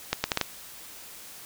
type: accelerating click train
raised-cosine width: 0.2 ms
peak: -6 dBFS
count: 5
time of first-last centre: 0.13-0.413 s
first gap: 110 ms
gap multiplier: 0.71
effects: white hiss -45 dBFS RMS until 1.45 s